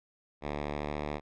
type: tone with pitch glide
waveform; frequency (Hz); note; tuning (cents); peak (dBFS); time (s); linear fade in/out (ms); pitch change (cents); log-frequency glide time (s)
5% pulse; 73.42 to 74.23; D2 to D2; 0 to +19; -22; 0.41-1.21; 50; +19; 0.71-0.96
effects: low-pass 3000 Hz 12 dB/octave